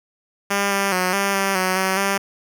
5% pulse tone with pitch steps, 200.1 / 197.7 / 183 / 198.1 / 195.6 / 185.9 / 189.5 / 197.2 Hz, G3 / G3 / F#3 / G3 / G3 / F#3 / F#3 / G3, +36 / +15 / -19 / +18 / -4 / +8 / +42 / +11 cents, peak -7 dBFS, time 0.5-2.18 s, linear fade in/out 10 ms, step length 210 ms, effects none

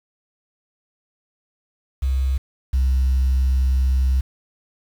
sine tone pair in turn, 66 / 65.2 Hz, C2 / C2, +16 / -5 cents, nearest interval unison, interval 21 cents, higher first, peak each -16 / -13 dBFS, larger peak second, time 2.02-2.38 / 2.73-4.21 s, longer second, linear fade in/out 10 ms, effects tanh soft clip ceiling -13 dBFS + 7-bit

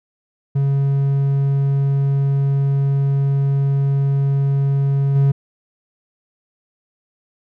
triangle tone with level steps, 138.59 Hz, C#3, in tune, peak -12 / -9 dBFS, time 0.55-5.32 s, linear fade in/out 10 ms, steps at 5.15 s, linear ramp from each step 10 ms, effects none

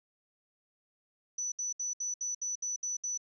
sine tone bursts, 5960 Hz, F#8, 12 cents sharp, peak -32 dBFS, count 9, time 1.38-3.176 s, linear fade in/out 5 ms, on 140 ms, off 67 ms, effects none

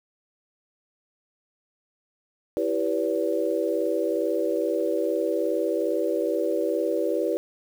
sine chord, E minor seventh, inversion none, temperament equal with one note detuned, 329.6 / 392 / 493.9 / 573.3 Hz, E4 / G4 / B4 / D5, 0 / 0 / 0 / -42 cents, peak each -28 / -28 / -27 / -28 dBFS, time 2.57-7.37 s, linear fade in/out 0 ms, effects 8-bit

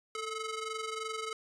sawtooth ring-modulated tone, 863 Hz, A5, 34 cents flat, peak -29 dBFS, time 0.15-1.33 s, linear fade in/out 2 ms, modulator 420 Hz, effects resampled to 22050 Hz

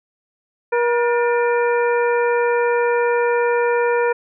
harmonic tone with a mistuned harmonic, 477.2 Hz, A#4, 41 cents sharp, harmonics 1 / 2 / 3 / 4 / 5, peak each -16 / -22 / -26 / -28 / -30 dBFS, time 0.72-4.13 s, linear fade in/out 10 ms, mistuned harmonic 4, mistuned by -110 cents, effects none

